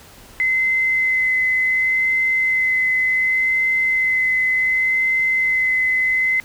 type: tone with vibrato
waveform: sine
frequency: 2048 Hz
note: C7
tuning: 38 cents flat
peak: -15 dBFS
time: 0.4-6.4 s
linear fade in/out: 0 ms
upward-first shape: sine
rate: 0.68 Hz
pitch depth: 11 cents each way
effects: pink hiss -44 dBFS RMS until 6.44 s